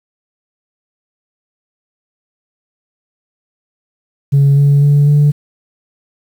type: tone with pitch steps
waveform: sine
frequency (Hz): 140 / 142.12 / 144.27 / 146.45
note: C#3 / C#3 / D3 / D3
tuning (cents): +18 / +44 / -30 / -5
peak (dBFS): -4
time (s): 4.32-5.32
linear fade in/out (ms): 20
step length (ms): 250
effects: tanh soft clip ceiling -4 dBFS + 7-bit